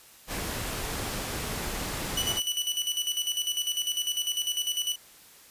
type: noise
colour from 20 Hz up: pink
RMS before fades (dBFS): -33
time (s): 0.27-2.41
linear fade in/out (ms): 50
type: tone with tremolo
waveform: sawtooth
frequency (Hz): 2964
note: F#7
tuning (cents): +2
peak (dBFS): -22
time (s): 2.17-4.96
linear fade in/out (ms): 5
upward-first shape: square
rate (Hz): 10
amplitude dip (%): 65
effects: white hiss -53 dBFS RMS until 5.5 s + resampled to 32000 Hz